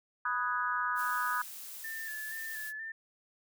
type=chord; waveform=sine; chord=G# minor seventh; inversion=first; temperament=equal; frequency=987.8 / 1244.5 / 1480 / 1661.2 Hz; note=B5 / D#6 / F#6 / G#6; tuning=0 / 0 / 0 / 0 cents; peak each=-36 / -33 / -35 / -38 dBFS; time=0.25-1.42 s; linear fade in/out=5 ms
type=noise; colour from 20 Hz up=blue; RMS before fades=-45 dBFS; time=0.95-2.73 s; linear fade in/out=50 ms
type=tone with vibrato; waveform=sine; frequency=1760 Hz; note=A6; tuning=in tune; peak=-38 dBFS; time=1.84-2.92 s; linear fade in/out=5 ms; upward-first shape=square; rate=2.1 Hz; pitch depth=31 cents each way
effects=none